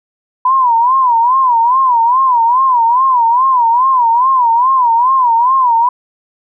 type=tone with vibrato; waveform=sine; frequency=987.8 Hz; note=B5; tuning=in tune; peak=-7 dBFS; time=0.45-5.89 s; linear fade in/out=5 ms; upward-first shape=sine; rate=2.4 Hz; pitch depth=140 cents each way; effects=none